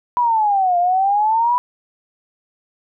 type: exponential two-way sweep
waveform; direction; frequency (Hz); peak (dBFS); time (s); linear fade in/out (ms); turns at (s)
sine; down then up; 993 to 694 to 993; -13; 0.17-1.58; 0; 0.78
effects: none